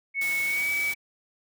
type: tone with pitch glide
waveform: sine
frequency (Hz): 2208 to 2283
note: C#7 to D7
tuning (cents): -7 to -50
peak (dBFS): -24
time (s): 0.14-0.95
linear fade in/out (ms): 50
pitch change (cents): +57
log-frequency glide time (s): 0.45-0.7
type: noise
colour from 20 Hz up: white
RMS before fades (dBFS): -37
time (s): 0.21-0.94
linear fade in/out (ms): 5
effects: none